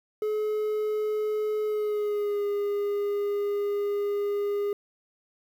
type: tone with pitch glide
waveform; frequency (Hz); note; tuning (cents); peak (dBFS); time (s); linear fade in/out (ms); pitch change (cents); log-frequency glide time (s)
triangle; 426.5 to 407.9; G#4 to G#4; +46 to -31; -23; 0.22-4.73; 2; -77; 1.65-2.45
effects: 9-bit